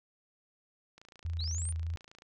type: click train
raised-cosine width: 0.2 ms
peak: -36 dBFS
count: 36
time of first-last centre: 0.98-2.221 s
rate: 28.2 Hz
type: tone with vibrato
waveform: sine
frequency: 82.41 Hz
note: E2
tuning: in tune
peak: -32 dBFS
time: 1.25-1.96 s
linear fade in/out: 0 ms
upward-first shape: sine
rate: 3.3 Hz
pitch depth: 21 cents each way
type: linear sweep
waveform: sine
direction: up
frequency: 3729 to 9410 Hz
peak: -37 dBFS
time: 1.39-1.72 s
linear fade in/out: 5 ms
effects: none